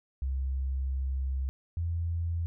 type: tone pair in turn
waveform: sine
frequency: 66.4 / 84.24 Hz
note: C2 / E2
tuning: +26 / +38 cents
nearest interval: major third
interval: 412 cents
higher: second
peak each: -28 dBFS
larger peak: neither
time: 0.22-1.49 / 1.77-2.46 s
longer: first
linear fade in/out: 0 ms
effects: none